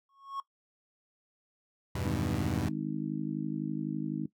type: tone with exponential growth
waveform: triangle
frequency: 1098 Hz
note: C#6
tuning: 17 cents flat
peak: -30 dBFS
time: 0.09-0.4 s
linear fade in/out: 2 ms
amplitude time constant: 67 ms
type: chord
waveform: sawtooth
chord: E minor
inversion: none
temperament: equal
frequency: 82.41 / 98 / 123.47 Hz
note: E2 / G2 / B2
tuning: 0 / 0 / 0 cents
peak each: -32 dBFS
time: 1.95-2.69 s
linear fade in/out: 5 ms
type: harmonic tone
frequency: 51.91 Hz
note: G#1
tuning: in tune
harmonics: 3 / 4 / 5 / 6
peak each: -37 / -37 / -37 / -37 dBFS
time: 2.04-4.26 s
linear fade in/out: 5 ms
effects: noise-tail reverb RT60 0.1 s tail -17 dB re dry